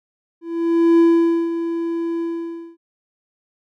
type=tone with ADSR envelope; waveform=triangle; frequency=334.9 Hz; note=E4; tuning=27 cents sharp; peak=-7 dBFS; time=0.41-2.77 s; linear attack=580 ms; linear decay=500 ms; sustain=-11 dB; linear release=560 ms; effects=none